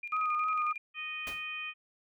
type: tone with tremolo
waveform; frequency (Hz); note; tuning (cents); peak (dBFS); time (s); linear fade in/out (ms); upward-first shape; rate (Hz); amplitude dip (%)
sine; 2404; D7; +40; -36; 0.03-0.78; 5; square; 11; 70
type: tone with vibrato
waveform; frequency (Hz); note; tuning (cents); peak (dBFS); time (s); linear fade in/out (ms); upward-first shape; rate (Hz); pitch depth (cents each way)
sine; 1244.5; D#6; 0; -28; 0.12-0.73; 10; triangle; 3.3; 34
type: harmonic tone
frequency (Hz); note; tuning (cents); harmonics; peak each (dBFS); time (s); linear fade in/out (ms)
620; D#5; -6; 2 / 3 / 4 / 5; -46 / -47 / -37 / -45; 0.94-1.74; 50
type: noise with exponential decay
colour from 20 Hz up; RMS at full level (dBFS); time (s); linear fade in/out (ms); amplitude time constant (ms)
pink; -40; 1.27-1.47; 0; 42
effects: none